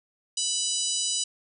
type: harmonic tone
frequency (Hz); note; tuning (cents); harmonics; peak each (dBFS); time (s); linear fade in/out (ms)
987.8; B5; 0; 3 / 4 / 5 / 6 / 7 / 8 / 9; -33 / -33 / -33 / -33 / -33 / -33 / -33; 0.37-1.24; 5
effects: none